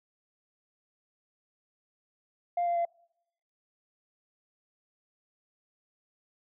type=tone with pitch steps; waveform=sine; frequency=698.5 / 691.7 / 684.9 Hz; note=F5 / F5 / F5; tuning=0 / -17 / -34 cents; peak=-24 dBFS; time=2.57-2.852 s; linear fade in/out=5 ms; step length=94 ms; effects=noise-tail reverb RT60 0.8 s tail -26 dB re dry + tanh soft clip ceiling -23 dBFS